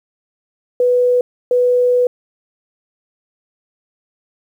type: tone bursts at uneven times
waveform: sine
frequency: 493.9 Hz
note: B4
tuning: in tune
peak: -10 dBFS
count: 2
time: 0.8-1.21 / 1.51-2.07 s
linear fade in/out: 2 ms
effects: 8-bit